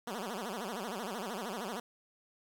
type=tone with vibrato; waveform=10% pulse; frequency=213 Hz; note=G#3; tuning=44 cents sharp; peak=-29 dBFS; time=0.07-1.8 s; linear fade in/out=5 ms; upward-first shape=sine; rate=13 Hz; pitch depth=250 cents each way; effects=10-bit